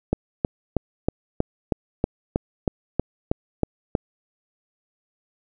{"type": "click train", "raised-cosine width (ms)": 2, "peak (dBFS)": -6, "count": 13, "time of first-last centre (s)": [0.13, 3.952], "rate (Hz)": 3.14, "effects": []}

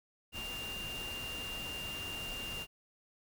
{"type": "tone in noise", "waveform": "sine", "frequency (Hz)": 2794, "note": "F7", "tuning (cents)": 0, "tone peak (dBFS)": -40, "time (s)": [0.32, 2.67], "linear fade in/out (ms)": 50, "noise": "pink", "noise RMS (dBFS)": -45, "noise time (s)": [0.32, 2.67], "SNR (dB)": 2, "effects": []}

